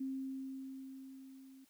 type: tone with level ramp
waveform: sine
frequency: 266.3 Hz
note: C4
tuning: 31 cents sharp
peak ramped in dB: -36 to -55 dBFS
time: 0-1.65 s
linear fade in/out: 10 ms
effects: white hiss -71 dBFS RMS until 1.69 s